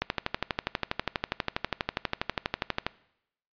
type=click train; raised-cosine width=0.3 ms; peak=-10 dBFS; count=36; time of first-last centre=0.02-2.866 s; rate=12.3 Hz; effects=noise-tail reverb RT60 0.8 s tail -21 dB re dry + resampled to 11025 Hz